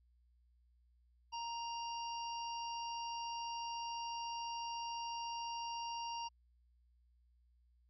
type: harmonic tone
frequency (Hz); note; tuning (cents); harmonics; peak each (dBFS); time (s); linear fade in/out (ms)
934; A#5; +3; 1 / 3 / 5 / 6; -41 / -49 / -53 / -52; 1.32-6.29; 20
effects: added 60 Hz sine -68 dBFS peak until 7.89 s